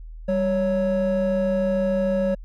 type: tone pair together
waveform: triangle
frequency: 196 / 554.7 Hz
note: G3 / C#5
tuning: 0 / +1 cents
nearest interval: octave + tritone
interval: 1801 cents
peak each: -20 / -18 dBFS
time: 0.28-2.35 s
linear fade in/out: 10 ms
effects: tanh soft clip ceiling -14 dBFS + added 40 Hz sine -35 dBFS peak until 2.44 s